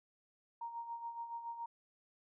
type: tone with tremolo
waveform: sine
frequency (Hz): 932.3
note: A#5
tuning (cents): 0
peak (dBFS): -39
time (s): 0.61-1.66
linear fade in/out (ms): 5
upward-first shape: sine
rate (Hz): 7.1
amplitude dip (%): 60
effects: none